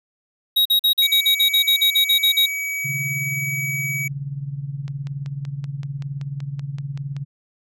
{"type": "tone bursts", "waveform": "square", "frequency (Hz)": 3801, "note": "A#7", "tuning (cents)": 33, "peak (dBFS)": -14, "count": 14, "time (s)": [0.56, 2.462], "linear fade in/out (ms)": 10, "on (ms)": 95, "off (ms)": 44}
{"type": "tone", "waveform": "square", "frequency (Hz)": 2272, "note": "C#7", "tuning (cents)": 42, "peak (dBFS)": -24, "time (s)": [1.02, 4.08], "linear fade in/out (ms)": 5}
{"type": "tone with tremolo", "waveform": "sine", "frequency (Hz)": 140, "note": "C#3", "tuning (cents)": 18, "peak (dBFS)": -22, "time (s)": [2.84, 7.25], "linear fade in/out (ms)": 20, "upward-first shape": "triangle", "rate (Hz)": 19, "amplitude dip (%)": 80}
{"type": "click train", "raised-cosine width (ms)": 0.2, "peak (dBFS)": -23, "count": 13, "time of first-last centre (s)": [4.88, 7.166], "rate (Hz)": 5.25}
{"effects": []}